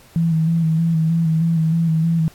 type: tone with vibrato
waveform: sine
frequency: 163.1 Hz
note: E3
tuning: 18 cents flat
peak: -14 dBFS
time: 0.16-2.28 s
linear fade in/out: 0 ms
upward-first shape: square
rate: 3.2 Hz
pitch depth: 33 cents each way
effects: pink hiss -48 dBFS RMS until 2.34 s + AAC 64 kbps